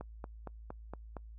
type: click train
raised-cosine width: 1 ms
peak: -28 dBFS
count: 6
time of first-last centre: 0.01-1.167 s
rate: 4.32 Hz
effects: noise-tail reverb RT60 0.1 s tail -26 dB re dry + added 55 Hz sine -47 dBFS peak until 1.38 s